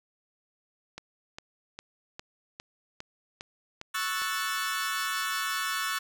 click train, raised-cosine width 0.2 ms, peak -22 dBFS, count 9, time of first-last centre 0.98-4.219 s, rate 2.47 Hz
sawtooth chord, F# minor seventh, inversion second, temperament equal, 1108.7 / 1318.5 / 1480 / 1760 Hz, C#6 / E6 / F#6 / A6, 0 / 0 / 0 / 0 cents, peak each -31 dBFS, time 3.94-5.99 s, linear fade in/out 10 ms
effects none

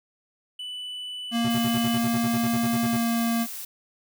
triangle tone, 2982 Hz, F#7, 13 cents sharp, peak -31 dBFS, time 0.59-1.98 s, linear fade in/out 5 ms
square tone with pitch glide, 233.1 to 231.6 Hz, A#3 to A#3, 0 to -11 cents, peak -23 dBFS, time 1.31-3.47 s, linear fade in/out 50 ms, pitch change -11 cents, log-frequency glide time 2.76-3.31 s
square tone bursts, 124.6 Hz, B2, 16 cents sharp, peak -29 dBFS, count 16, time 1.44-2.973 s, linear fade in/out 10 ms, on 48 ms, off 51 ms
blue noise, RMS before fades -36 dBFS, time 1.5-3.65 s, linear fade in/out 5 ms
effects none

